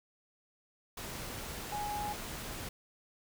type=tone in noise; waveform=sine; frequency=830.6 Hz; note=G#5; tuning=in tune; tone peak=-35 dBFS; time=1.72-2.13 s; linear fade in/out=5 ms; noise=pink; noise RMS=-42 dBFS; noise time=0.97-2.69 s; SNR=+4 dB; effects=none